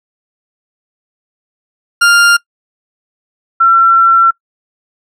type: tone pair in turn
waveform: 40% pulse / sine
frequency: 1400 / 1353.1 Hz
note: F6 / E6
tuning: +4 / +45 cents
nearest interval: minor second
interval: 59 cents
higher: first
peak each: -4 dBFS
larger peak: neither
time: 2.01-2.37 / 3.6-4.31 s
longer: second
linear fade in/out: 10 ms
effects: noise-tail reverb RT60 0.1 s tail -23 dB re dry + low-pass 11000 Hz 12 dB/octave